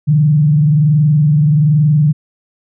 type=tone with frequency modulation; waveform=sine; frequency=150 Hz; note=D3; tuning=37 cents sharp; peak=-7 dBFS; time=0.07-2.13 s; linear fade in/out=20 ms; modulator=21.2 Hz; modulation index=0.5; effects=none